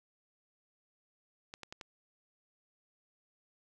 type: clicks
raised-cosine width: 0.2 ms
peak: -27 dBFS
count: 4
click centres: 1.539 / 1.633 / 1.725 / 1.812 s
effects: none